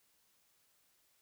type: silence
effects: white hiss -73 dBFS RMS until 1.21 s